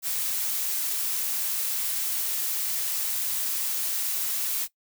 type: noise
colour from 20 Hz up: blue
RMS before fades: -28 dBFS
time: 0.02-4.68 s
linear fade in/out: 50 ms
effects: noise-tail reverb RT60 0.1 s tail -18 dB re dry